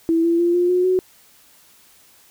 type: tone with pitch steps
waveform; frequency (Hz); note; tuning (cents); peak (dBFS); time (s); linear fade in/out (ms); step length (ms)
sine; 329.6 / 337.3 / 345.2 / 353.3 / 361.5 / 370; E4 / E4 / F4 / F4 / F#4 / F#4; 0 / +40 / -20 / +20 / -40 / 0; -14; 0.09-0.99; 0; 150
effects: white hiss -52 dBFS RMS until 2.3 s